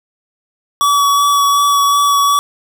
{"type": "tone with vibrato", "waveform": "square", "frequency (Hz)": 1138, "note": "C#6", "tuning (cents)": 45, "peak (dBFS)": -10, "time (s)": [0.81, 2.39], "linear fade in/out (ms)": 0, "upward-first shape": "sine", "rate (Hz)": 2.7, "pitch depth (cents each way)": 12, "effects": []}